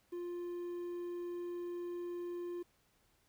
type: tone with quantisation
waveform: triangle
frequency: 350.2 Hz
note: F4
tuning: 5 cents sharp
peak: -37 dBFS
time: 0.12-2.63 s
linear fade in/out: 10 ms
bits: 11
effects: pink hiss -73 dBFS RMS until 3.28 s